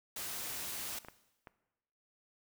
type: noise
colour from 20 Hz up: white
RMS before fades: -41 dBFS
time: 0.16-0.99 s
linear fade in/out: 5 ms
type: clicks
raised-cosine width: 0.5 ms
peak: -35 / -31 / -34 dBFS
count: 3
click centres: 1.048 / 1.085 / 1.472 s
effects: noise-tail reverb RT60 1.0 s tail -17 dB re dry